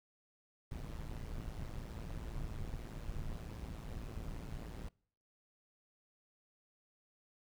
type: noise with amplitude modulation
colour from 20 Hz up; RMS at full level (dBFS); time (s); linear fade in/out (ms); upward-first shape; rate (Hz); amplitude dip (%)
brown; -40; 0.71-4.89; 5; sine; 112; 80
effects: noise-tail reverb RT60 0.6 s tail -26 dB re dry